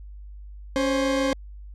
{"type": "tone pair together", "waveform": "40% pulse", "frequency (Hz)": [277.2, 527.7], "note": ["C#4", "C5"], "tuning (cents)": [0, 15], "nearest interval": "major seventh", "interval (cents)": 1115, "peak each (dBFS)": -23, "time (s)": [0.76, 1.33], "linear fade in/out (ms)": 0, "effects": ["added 50 Hz sine -38 dBFS peak until 1.74 s", "low-pass 7000 Hz 12 dB/octave"]}